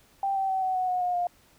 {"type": "tone with pitch steps", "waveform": "sine", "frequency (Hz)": [785, 773.3, 761.8, 750.4, 739.2, 728.2, 717.4, 706.7], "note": ["G5", "G5", "G5", "F#5", "F#5", "F#5", "F5", "F5"], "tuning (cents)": [2, -24, -50, 24, -2, -28, 46, 20], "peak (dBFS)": -24, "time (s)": [0.23, 1.27], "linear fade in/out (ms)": 2, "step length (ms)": 130, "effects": ["pink hiss -60 dBFS RMS until 1.58 s"]}